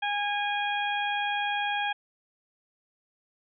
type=harmonic tone; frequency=820 Hz; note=G#5; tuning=22 cents flat; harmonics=1 / 2 / 3 / 4; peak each=-29 / -32 / -34 / -35 dBFS; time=0.02-1.93 s; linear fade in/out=10 ms; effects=none